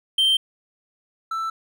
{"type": "tone pair in turn", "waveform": "triangle", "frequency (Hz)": [3136, 1326.9], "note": ["G7", "E6"], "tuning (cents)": [0, 11], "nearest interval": "octave + minor third", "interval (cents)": 1489, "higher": "first", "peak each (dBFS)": [-14, -22], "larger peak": "first", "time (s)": [[0.18, 0.37], [1.31, 1.5]], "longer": "neither", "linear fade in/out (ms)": 5, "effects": []}